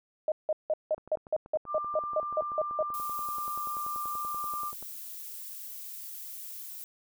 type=tone bursts; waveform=sine; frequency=620 Hz; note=D#5; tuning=6 cents flat; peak=-24 dBFS; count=13; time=0.28-2.827 s; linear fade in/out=2 ms; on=39 ms; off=170 ms
type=click train; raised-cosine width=1 ms; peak=-33 dBFS; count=41; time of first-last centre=0.98-4.826 s; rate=10.4 Hz
type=tone; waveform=sine; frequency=1190 Hz; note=D6; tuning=22 cents sharp; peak=-32 dBFS; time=1.66-4.73 s; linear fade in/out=50 ms
type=noise; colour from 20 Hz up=violet; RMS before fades=-42 dBFS; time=2.94-6.84 s; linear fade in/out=0 ms
effects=none